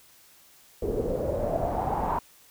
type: noise with low-pass filter sweep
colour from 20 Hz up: pink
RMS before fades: -28 dBFS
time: 0.82-2.19 s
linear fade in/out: 2 ms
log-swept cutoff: 420 to 970 Hz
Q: 6
effects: white hiss -56 dBFS RMS until 2.5 s